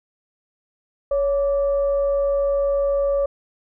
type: tone with frequency modulation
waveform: sine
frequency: 560 Hz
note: C#5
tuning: 18 cents sharp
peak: -17 dBFS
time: 1.11-3.26 s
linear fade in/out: 5 ms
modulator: 606 Hz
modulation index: 0.27
effects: none